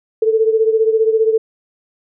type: beating tone pair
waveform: sine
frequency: 440 / 455 Hz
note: A4 / A#4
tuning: 0 / -42 cents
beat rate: 15 Hz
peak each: -12 / -17 dBFS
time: 0.22-1.38 s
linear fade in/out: 5 ms
effects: none